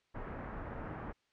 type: low-pass noise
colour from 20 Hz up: pink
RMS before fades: -43 dBFS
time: 0.14-1.13 s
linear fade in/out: 20 ms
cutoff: 1700 Hz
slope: 24 dB/octave
effects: white hiss -75 dBFS RMS until 1.32 s + low-pass 4000 Hz 12 dB/octave